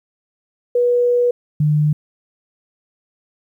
sine tone pair in turn, 486.4 / 150.4 Hz, B4 / D3, -26 / +42 cents, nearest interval octave + minor sixth, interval 2032 cents, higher first, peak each -12 dBFS, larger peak neither, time 0.75-1.31 / 1.6-1.93 s, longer first, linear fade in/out 5 ms, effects 9-bit

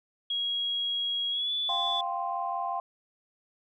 sine tone with pitch glide, 3300 to 3460 Hz, G#7 to A7, -12 to -30 cents, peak -27 dBFS, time 0.3-2.01 s, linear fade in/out 5 ms, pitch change +82 cents, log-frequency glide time 1.31-1.52 s
sine chord, F suspended second, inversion none, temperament equal, 698.5 / 784 / 1046.5 Hz, F5 / G5 / C6, 0 / 0 / 0 cents, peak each -33 dBFS, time 1.69-2.8 s, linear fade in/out 2 ms
effects tanh soft clip ceiling -17 dBFS

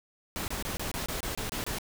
pink noise bursts, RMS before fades -34 dBFS, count 10, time 0.36-1.785 s, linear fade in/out 0 ms, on 120 ms, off 25 ms, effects none

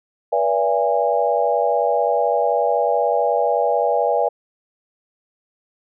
sine tone cluster, 484.6 / 576 / 672 / 821 Hz, B4 / D5 / E5 / G#5, -33 / -34 / +33 / -20 cents, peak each -21 dBFS, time 0.32-4.29 s, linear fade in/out 10 ms, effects none

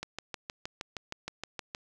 click train, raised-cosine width 0.2 ms, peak -19 dBFS, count 12, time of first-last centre 0.03-1.749 s, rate 6.4 Hz, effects none

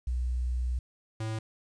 sine / square tone pair in turn, 61.74 / 110.42 Hz, B1 / A2, 0 / +7 cents, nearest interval minor seventh, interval 1007 cents, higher second, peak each -27 / -32 dBFS, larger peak first, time 0.07-0.79 / 1.2-1.39 s, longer first, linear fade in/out 5 ms, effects resampled to 22050 Hz + 10-bit

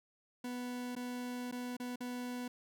40% pulse tone with dropouts, 246.9 Hz, B3, in tune, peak -38 dBFS, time 0.44-2.48 s, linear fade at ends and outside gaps 5 ms, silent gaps 0.953-0.963 / 1.514-1.523 / 1.768-1.799 / 1.959-2.005 s, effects none

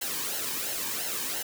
white noise with flanger, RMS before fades -32 dBFS, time 0.01-1.43 s, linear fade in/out 10 ms, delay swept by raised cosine 0.83 to 1.5 ms, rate 2.9 Hz, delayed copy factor -0.65, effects none

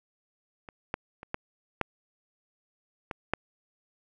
clicks, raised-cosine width 0.5 ms, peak -28 / -14 / -27 / -15 / -11 / -19 / -10 dBFS, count 7, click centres 0.688 / 0.941 / 1.231 / 1.344 / 1.813 / 3.112 / 3.336 s, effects none

